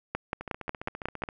two click trains, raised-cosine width 0.5 ms, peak -14 / -22 dBFS, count 7 / 14, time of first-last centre 0.15-1.237 / 0.41-1.288 s, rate 5.52 / 14.8 Hz, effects none

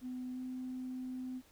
sine tone with pitch glide, 252.5 to 255.4 Hz, B3 to C4, +39 to -42 cents, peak -38 dBFS, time 0.01-1.42 s, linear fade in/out 50 ms, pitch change +19 cents, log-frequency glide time 0.33-0.38 s, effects tanh soft clip ceiling -34 dBFS + pink hiss -65 dBFS RMS until 1.51 s

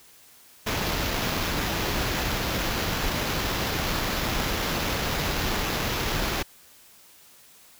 pink noise with sample-and-hold, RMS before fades -27 dBFS, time 0.66-6.43 s, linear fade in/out 10 ms, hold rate 8820 Hz, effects white hiss -53 dBFS RMS until 7.79 s

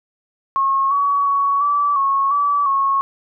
sine tone with pitch steps, 1087 / 1129 / 1119 / 1156 / 1098 / 1151 / 1096 Hz, C#6 / C#6 / C#6 / D6 / C#6 / D6 / C#6, -34 / +31 / +16 / -28 / -17 / -35 / -20 cents, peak -14 dBFS, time 0.56-3.01 s, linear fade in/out 0 ms, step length 350 ms, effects none

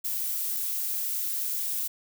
violet noise, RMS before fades -30 dBFS, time 0.04-1.88 s, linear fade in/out 10 ms, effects none

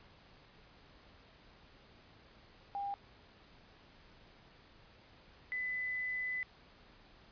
sine tone pair in turn, 802 / 2004 Hz, G5 / B6, +39 / +25 cents, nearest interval octave + major third, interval 1586 cents, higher second, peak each -36 / -35 dBFS, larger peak second, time 2.75-2.94 / 5.52-6.43 s, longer second, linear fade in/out 0 ms, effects pink hiss -61 dBFS RMS until 7.31 s + resampled to 11025 Hz

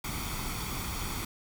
pink noise with comb filter, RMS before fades -35 dBFS, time 0.04-1.25 s, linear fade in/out 5 ms, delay 0.88 ms, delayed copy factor +0.6, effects none

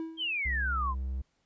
triangle tone with exponential decay, 324.3 Hz, E4, 28 cents flat, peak -29 dBFS, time 0-0.44 s, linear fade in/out 1 ms, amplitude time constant 94 ms
sine exponential sweep, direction down, 3244 to 987.8 Hz, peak -29 dBFS, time 0.17-0.95 s, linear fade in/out 50 ms
triangle tone, 65.3 Hz, C2, 3 cents flat, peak -29 dBFS, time 0.45-1.22 s, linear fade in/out 10 ms
effects pink hiss -74 dBFS RMS until 1.45 s + resampled to 16000 Hz

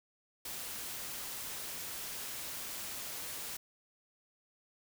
white noise, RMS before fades -42 dBFS, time 0.45-3.57 s, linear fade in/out 5 ms, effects none

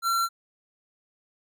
square tone, 1361 Hz, F6, 45 cents flat, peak -23 dBFS, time 0.02-0.29 s, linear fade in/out 50 ms, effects none

